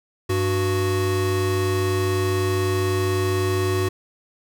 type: tone pair together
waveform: square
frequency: 98 / 370 Hz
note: G2 / F#4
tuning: 0 / 0 cents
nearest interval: octave + major seventh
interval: 2300 cents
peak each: -23 dBFS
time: 0.29-3.89 s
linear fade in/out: 10 ms
effects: none